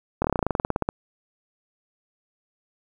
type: slowing click train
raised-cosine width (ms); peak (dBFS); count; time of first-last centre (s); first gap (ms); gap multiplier
1; -8; 17; 0.22-0.889; 24; 1.07
effects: 8-bit